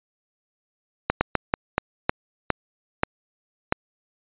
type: slowing click train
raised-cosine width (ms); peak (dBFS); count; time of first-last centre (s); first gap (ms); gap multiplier
0.5; -3; 9; 1.1-3.724; 110; 1.3
effects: resampled to 8000 Hz